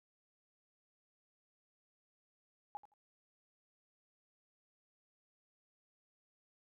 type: tone with echo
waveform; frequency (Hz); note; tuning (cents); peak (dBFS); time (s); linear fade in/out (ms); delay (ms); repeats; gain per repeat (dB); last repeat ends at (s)
sine; 830.6; G#5; 0; -40; 2.75-2.77; 0; 84; 2; -15; 2.938
effects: none